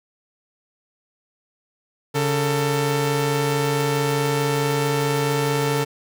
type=tone pair together; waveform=sawtooth; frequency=140.7 / 446.7 Hz; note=C#3 / A4; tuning=+26 / +26 cents; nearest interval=octave + minor sixth; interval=2000 cents; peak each=-18 dBFS; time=2.14-5.85 s; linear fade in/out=20 ms; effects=none